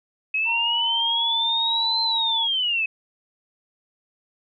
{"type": "linear two-way sweep", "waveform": "sine", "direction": "up then down", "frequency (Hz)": [2546, 4115, 2546], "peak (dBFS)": -20, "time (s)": [0.34, 2.86], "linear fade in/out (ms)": 5, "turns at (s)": 2.02}
{"type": "tone with pitch glide", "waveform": "sine", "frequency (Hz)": [932.3, 907.3], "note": ["A#5", "A#5"], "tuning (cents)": [0, -47], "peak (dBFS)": -27, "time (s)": [0.45, 2.48], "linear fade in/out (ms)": 50, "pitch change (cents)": -47, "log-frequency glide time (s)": [0.63, 2.23]}
{"effects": []}